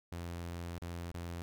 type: tone with dropouts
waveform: sawtooth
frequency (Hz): 85.9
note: F2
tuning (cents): -28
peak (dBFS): -36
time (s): 0.12-1.42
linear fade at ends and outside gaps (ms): 0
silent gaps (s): 0.782-0.818 / 1.115-1.143
effects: none